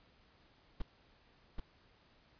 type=noise with echo; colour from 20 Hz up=brown; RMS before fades=-35 dBFS; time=0.8-0.82 s; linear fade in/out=5 ms; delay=780 ms; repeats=1; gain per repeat=-2 dB; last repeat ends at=1.6 s; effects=pink hiss -67 dBFS RMS until 2.39 s + resampled to 11025 Hz